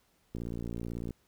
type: click train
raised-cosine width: 3 ms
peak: -25 dBFS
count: 45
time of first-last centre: 0.35-1.107 s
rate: 58.1 Hz
effects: pink hiss -70 dBFS RMS until 1.27 s